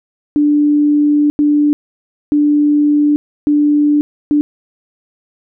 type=tone bursts at uneven times; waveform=sine; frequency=294.6 Hz; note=D4; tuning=6 cents sharp; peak=-8 dBFS; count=5; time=0.36-1.3 / 1.39-1.73 / 2.32-3.16 / 3.47-4.01 / 4.31-4.41 s; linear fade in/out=0 ms; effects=none